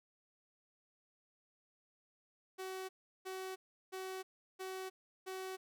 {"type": "tone bursts", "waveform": "sawtooth", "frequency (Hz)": 376.9, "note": "F#4", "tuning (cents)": 32, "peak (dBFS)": -38, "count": 5, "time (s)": [2.58, 5.57], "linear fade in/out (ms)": 20, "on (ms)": 310, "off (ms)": 360, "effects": []}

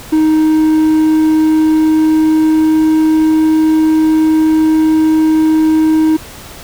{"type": "tone with pitch glide", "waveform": "triangle", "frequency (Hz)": [312.5, 314.7], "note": ["D#4", "D#4"], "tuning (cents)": [8, 20], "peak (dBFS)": -5, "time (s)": [0.12, 6.17], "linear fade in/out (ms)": 10, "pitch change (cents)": 12, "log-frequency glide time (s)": [0.29, 3.54], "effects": ["pink hiss -32 dBFS RMS until 6.63 s"]}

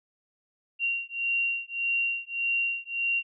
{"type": "beating tone pair", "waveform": "sine", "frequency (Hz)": [2758, 2759.7], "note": ["F7", "F7"], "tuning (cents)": [-22, -21], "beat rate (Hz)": 1.7, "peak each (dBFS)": -29, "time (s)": [0.79, 3.23], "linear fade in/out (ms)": 50, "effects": []}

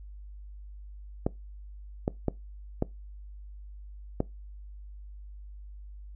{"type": "clicks", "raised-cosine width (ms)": 2, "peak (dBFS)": -12, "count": 5, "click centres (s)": [1.265, 2.079, 2.283, 2.824, 4.204], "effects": ["noise-tail reverb RT60 0.2 s tail -21 dB re dry", "added 50 Hz sine -42 dBFS peak until 6.15 s"]}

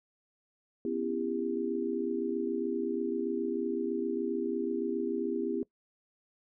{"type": "chord", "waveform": "sine", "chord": "C# half-diminished seventh", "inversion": "third", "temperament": "just", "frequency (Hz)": [249.5, 277.2, 332.6, 399.1], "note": ["B3", "C#4", "E4", "G4"], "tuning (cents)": [18, 0, 16, 31], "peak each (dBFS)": [-35, -39, -34, -34], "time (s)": [0.85, 5.63], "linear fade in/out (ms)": 2, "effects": ["noise-tail reverb RT60 0.1 s tail -20 dB re dry"]}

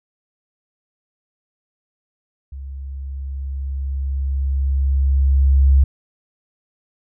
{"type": "tone with level ramp", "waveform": "sine", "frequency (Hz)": 68, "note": "C#2", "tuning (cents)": -33, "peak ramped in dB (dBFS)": [-29, -8], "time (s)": [2.52, 5.84], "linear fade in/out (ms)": 5, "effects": []}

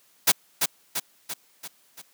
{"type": "noise with echo", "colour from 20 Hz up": "white", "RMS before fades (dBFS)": -17, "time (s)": [0.27, 0.32], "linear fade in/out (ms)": 10, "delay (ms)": 340, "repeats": 5, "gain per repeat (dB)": -5, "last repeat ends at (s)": 2.02, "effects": ["white hiss -61 dBFS RMS until 2.13 s", "high-pass 150 Hz 12 dB/octave"]}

